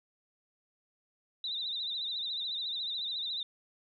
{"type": "tone with vibrato", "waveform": "sine", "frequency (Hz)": 3788, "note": "A#7", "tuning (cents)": 27, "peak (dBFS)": -33, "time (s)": [1.44, 3.43], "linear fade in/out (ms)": 2, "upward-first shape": "sine", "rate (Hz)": 14, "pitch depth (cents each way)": 94, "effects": []}